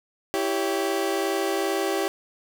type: chord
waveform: 30% pulse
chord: C# diminished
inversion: first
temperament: equal with one note detuned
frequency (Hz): 329.6 / 392 / 561.1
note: E4 / G4 / C#5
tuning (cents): 0 / 0 / +21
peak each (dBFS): -26 / -23 / -28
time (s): 0.34-2.08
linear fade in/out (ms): 0
effects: none